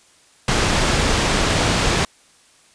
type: low-pass noise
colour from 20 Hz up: pink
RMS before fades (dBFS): -18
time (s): 0.48-2.05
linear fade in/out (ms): 2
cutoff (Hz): 6900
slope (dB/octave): 12
effects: white hiss -53 dBFS RMS until 2.74 s + resampled to 22050 Hz